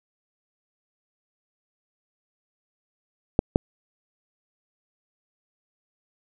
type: clicks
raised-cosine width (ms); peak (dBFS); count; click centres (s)
2; -3; 2; 3.391 / 3.559
effects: none